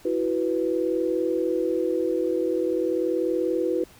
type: chord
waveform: sine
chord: E suspended second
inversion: none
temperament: equal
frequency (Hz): 329.6 / 370 / 493.9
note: E4 / F#4 / B4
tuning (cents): 0 / 0 / 0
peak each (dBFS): -26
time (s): 0.05-3.84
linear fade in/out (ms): 5
effects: pink hiss -52 dBFS RMS until 3.99 s